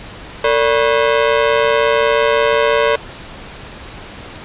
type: ring-modulated tone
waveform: sawtooth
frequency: 517 Hz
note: C5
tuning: 21 cents flat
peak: -4 dBFS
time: 0.44-2.96 s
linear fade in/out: 5 ms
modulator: 62.8 Hz
effects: pink hiss -33 dBFS RMS until 4.44 s + resampled to 8000 Hz